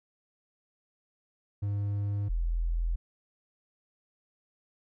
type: tone pair in turn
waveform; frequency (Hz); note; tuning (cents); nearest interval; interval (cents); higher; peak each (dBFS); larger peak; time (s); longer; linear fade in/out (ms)
triangle / sine; 101.6 / 41.98; G#2 / E1; -38 / +32; octave + minor third; 1530; first; -26; neither; 1.62-2.29 / 2.29-2.96; neither; 10
effects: none